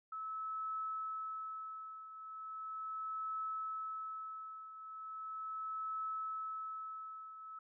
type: tone with tremolo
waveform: sine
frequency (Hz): 1300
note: E6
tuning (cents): -24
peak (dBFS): -37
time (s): 0.12-7.59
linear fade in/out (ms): 5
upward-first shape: triangle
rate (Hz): 0.38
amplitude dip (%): 75
effects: none